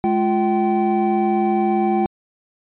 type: tone cluster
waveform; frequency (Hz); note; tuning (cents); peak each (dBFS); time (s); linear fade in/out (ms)
triangle; 210.7 / 348.3 / 770; G#3 / F4 / G5; +25 / -5 / -31; -18; 0.04-2.06; 0
effects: resampled to 8000 Hz